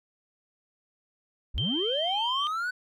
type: linear sweep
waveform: triangle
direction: up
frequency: 31.17 to 1516 Hz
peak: -26 dBFS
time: 1.54-2.71 s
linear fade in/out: 10 ms
type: tone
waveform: sine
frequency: 3136 Hz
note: G7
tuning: in tune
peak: -28 dBFS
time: 1.58-2.47 s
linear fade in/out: 0 ms
effects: none